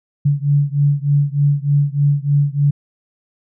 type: beating tone pair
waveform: sine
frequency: 142.1 / 145.4 Hz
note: C#3 / D3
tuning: +43 / -17 cents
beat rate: 3.3 Hz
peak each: -15 / -16 dBFS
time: 0.25-2.71 s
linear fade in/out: 10 ms
effects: none